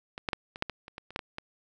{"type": "clicks", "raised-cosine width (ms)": 0.3, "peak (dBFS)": [-22, -13, -12, -24, -11, -19, -28, -24, -30, -14, -20, -20], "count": 12, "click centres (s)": [0.179, 0.288, 0.332, 0.559, 0.624, 0.697, 0.881, 0.981, 1.106, 1.161, 1.192, 1.384], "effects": []}